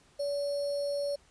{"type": "tone with sample-and-hold", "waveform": "sine", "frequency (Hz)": 570, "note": "C#5", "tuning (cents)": 48, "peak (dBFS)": -29, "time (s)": [0.19, 1.16], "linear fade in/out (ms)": 10, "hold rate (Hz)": 4900, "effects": ["pink hiss -63 dBFS RMS until 1.3 s", "resampled to 22050 Hz"]}